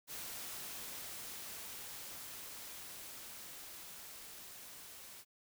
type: noise with level ramp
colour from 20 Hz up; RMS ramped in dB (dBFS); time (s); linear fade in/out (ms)
white; -45 to -53; 0.07-5.25; 50
effects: none